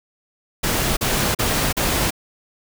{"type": "noise bursts", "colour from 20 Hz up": "pink", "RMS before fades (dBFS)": -20, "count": 4, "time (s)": [0.63, 2.107], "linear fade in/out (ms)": 10, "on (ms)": 340, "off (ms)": 39, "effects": []}